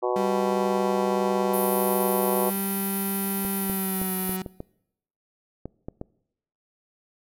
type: harmonic tone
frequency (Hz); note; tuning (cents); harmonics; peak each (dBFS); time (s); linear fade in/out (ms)
123.47; B2; 0; 3 / 4 / 5 / 6 / 7 / 8 / 9; -26 / -28 / -30 / -32 / -33 / -34 / -35; 0.02-2.51; 20
type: tone with pitch glide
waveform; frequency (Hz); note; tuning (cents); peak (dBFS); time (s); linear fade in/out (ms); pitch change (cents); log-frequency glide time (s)
35% pulse; 196 to 186.93; G3 to F#3; 0 to +18; -26; 0.16-4.42; 2; -82; 3.54-4.15
type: band-pass noise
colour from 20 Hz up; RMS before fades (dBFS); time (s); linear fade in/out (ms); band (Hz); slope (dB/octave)
white; -32; 1.53-4.37; 10; 9800 to 15000; 96
type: clicks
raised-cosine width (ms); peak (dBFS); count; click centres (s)
2; -20; 9; 3.45 / 3.698 / 4.016 / 4.294 / 4.462 / 4.604 / 5.656 / 5.885 / 6.014
effects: noise-tail reverb RT60 0.8 s tail -23 dB re dry